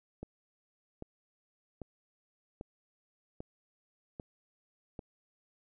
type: click train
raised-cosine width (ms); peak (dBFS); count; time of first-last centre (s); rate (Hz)
2; -28; 7; 0.23-4.992; 1.26
effects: none